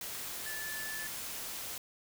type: tone in noise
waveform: sine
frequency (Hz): 1742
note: A6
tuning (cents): -18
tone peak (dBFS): -40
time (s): 0.46-1.07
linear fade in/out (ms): 2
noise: white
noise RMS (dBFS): -41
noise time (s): 0.01-1.78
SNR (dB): -2
effects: none